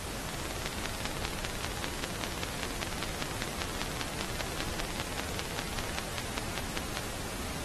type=two click trains; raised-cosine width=0.2 ms; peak=-20 / -12 dBFS; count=104 / 33; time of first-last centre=0.29-5.949 / 0.66-6.972 s; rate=18.2 / 5.07 Hz; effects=pink hiss -39 dBFS RMS until 7.64 s + AAC 32 kbps